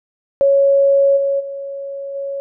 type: tone with level steps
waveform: sine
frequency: 554.4 Hz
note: C#5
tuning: in tune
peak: -9 / -14 / -24 / -21 dBFS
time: 0.41-2.4 s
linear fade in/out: 0 ms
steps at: 1.16 / 1.39 / 2.14 s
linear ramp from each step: 20 ms
effects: none